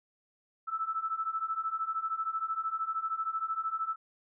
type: beating tone pair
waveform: sine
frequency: 1308 / 1321 Hz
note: E6 / E6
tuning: -14 / +3 cents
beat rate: 13 Hz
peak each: -35 / -33 dBFS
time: 0.67-3.96 s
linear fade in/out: 20 ms
effects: none